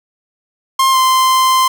45% pulse tone with pitch glide, 1061 to 1040.4 Hz, C6 to C6, +24 to -10 cents, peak -9 dBFS, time 0.79-1.68 s, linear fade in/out 5 ms, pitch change -34 cents, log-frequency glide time 0.91-0.98 s, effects none

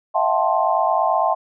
sine tone cluster, 643 / 692 / 767 / 875 / 1053 Hz, E5 / F5 / G5 / A5 / C6, -43 / -16 / -38 / -10 / +11 cents, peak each -22 dBFS, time 0.14-1.35 s, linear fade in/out 20 ms, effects none

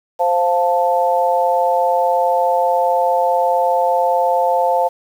sine chord, F major, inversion second, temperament equal, 523.3 / 698.5 / 880 Hz, C5 / F5 / A5, 0 / 0 / 0 cents, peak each -17 dBFS, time 0.19-4.89 s, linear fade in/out 20 ms, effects 7-bit

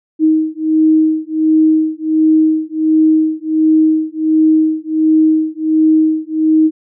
sine beating tone pair, 313.7 / 315.1 Hz, D#4 / D#4, +14 / +22 cents, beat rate 1.4 Hz, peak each -12 dBFS, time 0.19-6.71 s, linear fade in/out 50 ms, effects none

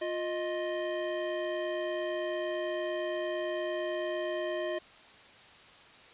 square tone pair together, 353.2 / 622 Hz, F4 / D#5, +20 / -1 cents, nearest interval minor seventh, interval 979 cents, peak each -36 / -34 dBFS, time 0.01-4.79 s, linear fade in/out 10 ms, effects white hiss -54 dBFS RMS until 6.13 s + resampled to 8000 Hz

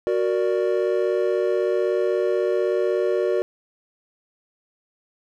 triangle chord, Gb augmented, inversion none, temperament equal, 370 / 466.2 / 587.3 Hz, Gb4 / Bb4 / D5, 0 / 0 / 0 cents, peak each -20 / -22 / -23 dBFS, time 0.07-3.42 s, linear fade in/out 0 ms, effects none

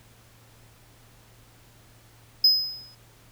triangle tone with exponential decay, 5060 Hz, D#8, 28 cents sharp, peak -11 dBFS, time 2.44-2.95 s, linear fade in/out 5 ms, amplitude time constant 110 ms, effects added 114 Hz sine -56 dBFS peak until 3.31 s + pink hiss -56 dBFS RMS until 3.31 s

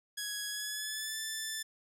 10% pulse tone with pitch glide, 1668 to 1759 Hz, G#6 to A6, +7 to -1 cents, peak -27 dBFS, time 0.17-1.63 s, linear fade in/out 10 ms, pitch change +92 cents, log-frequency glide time 0.48-1.18 s, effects none

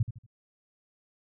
sine tone with echo, 114 Hz, A#2, 38 cents flat, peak -21 dBFS, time 0-0.03 s, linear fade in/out 5 ms, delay 78 ms, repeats 3, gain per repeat -10 dB, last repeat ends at 0.264 s, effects none

